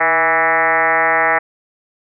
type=tone with frequency modulation; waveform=sine; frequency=1318.5 Hz; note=E6; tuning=in tune; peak=-11 dBFS; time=0-1.39 s; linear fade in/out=10 ms; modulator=167 Hz; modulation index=4.5; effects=none